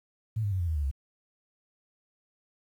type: tone with pitch steps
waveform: sine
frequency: 110.2 / 101.64 / 93.74 / 86.46 / 79.74 / 73.55 / 67.84 Hz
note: A2 / G#2 / F#2 / F2 / D#2 / D2 / C#2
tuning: +3 / -37 / +23 / -17 / +43 / +3 / -37 cents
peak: -26 dBFS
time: 0.36-0.913 s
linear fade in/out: 10 ms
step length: 79 ms
effects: 10-bit